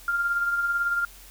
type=tone with tremolo; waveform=sine; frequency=1396.9 Hz; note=F6; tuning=in tune; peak=-20 dBFS; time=0.08-1.05 s; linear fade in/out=2 ms; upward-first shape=triangle; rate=18 Hz; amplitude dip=50%; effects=added 44 Hz sine -49 dBFS peak until 1.3 s + white hiss -49 dBFS RMS until 1.3 s